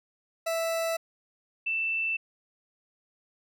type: tone pair in turn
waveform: 40% pulse / sine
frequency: 659.3 / 2662 Hz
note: E5 / E7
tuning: 0 / +16 cents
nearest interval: 2 octaves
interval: 2416 cents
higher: second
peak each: -26 dBFS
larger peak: neither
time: 0.46-0.97 / 1.66-2.17 s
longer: neither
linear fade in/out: 10 ms
effects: none